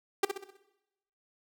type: tone with echo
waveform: sawtooth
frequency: 393.8 Hz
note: G4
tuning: 8 cents sharp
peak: -18 dBFS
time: 0.23-0.25 s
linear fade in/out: 5 ms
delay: 64 ms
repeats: 5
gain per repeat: -7 dB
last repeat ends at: 0.57 s
effects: noise-tail reverb RT60 0.9 s tail -17 dB re dry